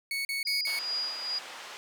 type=tone bursts; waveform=30% pulse; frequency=2217 Hz; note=C#7; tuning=in tune; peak=-27 dBFS; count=4; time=0.11-0.79 s; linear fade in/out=2 ms; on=140 ms; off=40 ms
type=tone with tremolo; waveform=sine; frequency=4881 Hz; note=D#8; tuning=34 cents flat; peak=-28 dBFS; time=0.45-1.39 s; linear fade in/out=10 ms; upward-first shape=sine; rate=2.4 Hz; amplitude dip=60%
type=band-pass noise; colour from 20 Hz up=pink; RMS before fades=-44 dBFS; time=0.67-1.77 s; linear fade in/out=0 ms; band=770 to 5400 Hz; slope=12 dB/octave
effects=none